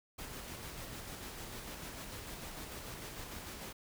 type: noise with tremolo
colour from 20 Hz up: pink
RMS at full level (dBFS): -45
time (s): 0.18-3.73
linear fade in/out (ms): 10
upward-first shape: square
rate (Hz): 6.7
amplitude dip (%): 25
effects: none